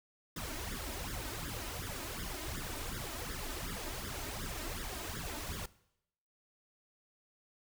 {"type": "noise with flanger", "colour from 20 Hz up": "pink", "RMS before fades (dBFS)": -41, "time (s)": [0.36, 5.66], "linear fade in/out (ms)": 5, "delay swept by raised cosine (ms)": [0.57, 3.27], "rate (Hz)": 2.7, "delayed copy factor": 0.85, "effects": ["noise-tail reverb RT60 0.8 s tail -20 dB re dry"]}